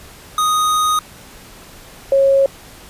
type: tone pair in turn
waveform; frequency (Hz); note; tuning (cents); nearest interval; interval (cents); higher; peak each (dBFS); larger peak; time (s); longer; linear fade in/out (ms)
square / sine; 1244.5 / 546.1; D#6 / C#5; 0 / -26; octave + major second; 1426; first; -14 / -9; second; 0.38-0.99 / 2.12-2.46; first; 2
effects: pink hiss -40 dBFS RMS until 2.89 s + resampled to 32000 Hz